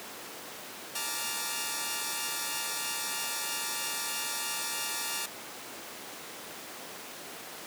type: chord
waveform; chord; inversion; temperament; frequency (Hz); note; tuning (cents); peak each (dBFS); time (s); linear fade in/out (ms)
5% pulse; Bb major seventh; third; equal with one note detuned; 863.9 / 932.3 / 1174.7 / 1396.9; A5 / Bb5 / D6 / F6; -32 / 0 / 0 / 0; -26; 0.95-5.26; 5
effects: pink hiss -42 dBFS RMS until 7.66 s + high-pass 300 Hz 12 dB/octave